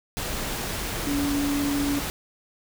sine tone in noise, 285 Hz, C#4, 48 cents sharp, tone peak -23 dBFS, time 1.07-1.99 s, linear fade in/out 0 ms, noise pink, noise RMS -30 dBFS, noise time 0.17-2.1 s, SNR +4 dB, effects none

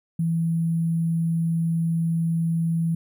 sine tone with sample-and-hold, 165.4 Hz, E3, 6 cents sharp, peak -20 dBFS, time 0.19-2.95 s, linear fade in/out 5 ms, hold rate 11025 Hz, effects none

